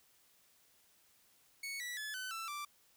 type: tone with pitch steps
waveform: sawtooth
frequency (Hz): 2216 / 1951.6 / 1718.7 / 1513.6 / 1333 / 1173.9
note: C#7 / B6 / A6 / F#6 / E6 / D6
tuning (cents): -1 / -21 / -41 / +39 / +19 / -1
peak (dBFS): -37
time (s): 1.63-2.65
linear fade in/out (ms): 5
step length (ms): 170
effects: white hiss -69 dBFS RMS until 2.96 s